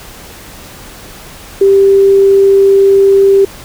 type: tone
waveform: sine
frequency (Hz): 392.8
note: G4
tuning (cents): +4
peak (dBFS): -3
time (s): 1.61-3.45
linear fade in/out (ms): 5
effects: pink hiss -32 dBFS RMS until 3.64 s